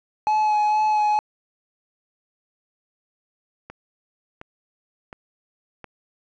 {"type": "tone with vibrato", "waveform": "triangle", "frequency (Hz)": 850, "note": "G#5", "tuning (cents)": 40, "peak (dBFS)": -15, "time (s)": [0.27, 1.19], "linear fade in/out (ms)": 0, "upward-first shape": "sine", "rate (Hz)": 2.2, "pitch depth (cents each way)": 18}
{"type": "click train", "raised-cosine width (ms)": 0.5, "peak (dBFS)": -22, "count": 4, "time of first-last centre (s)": [3.7, 5.843], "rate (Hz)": 1.4}
{"effects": ["resampled to 16000 Hz", "8-bit"]}